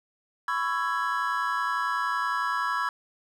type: chord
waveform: triangle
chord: C# minor seventh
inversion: third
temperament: just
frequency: 997.9 / 1108.7 / 1330.5 / 1663.1 Hz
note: B5 / C#6 / E6 / G#6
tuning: +18 / 0 / +16 / +2 cents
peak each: -29 dBFS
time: 0.48-2.89 s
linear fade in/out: 2 ms
effects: none